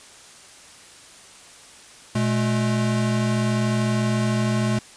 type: tone pair together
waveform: square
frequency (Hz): 120 / 213.6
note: B2 / G#3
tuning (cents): -49 / +49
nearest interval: minor seventh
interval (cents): 998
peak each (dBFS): -23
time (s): 2.15-4.79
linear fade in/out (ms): 5
effects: white hiss -46 dBFS RMS until 4.96 s + resampled to 22050 Hz